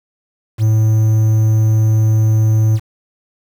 triangle tone with quantisation, 109.4 Hz, A2, 9 cents flat, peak -7 dBFS, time 0.58-2.8 s, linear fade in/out 50 ms, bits 6, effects none

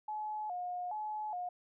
sine tone with vibrato, 782 Hz, G5, 4 cents flat, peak -36 dBFS, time 0.08-1.49 s, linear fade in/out 5 ms, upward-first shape square, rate 1.2 Hz, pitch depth 150 cents each way, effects none

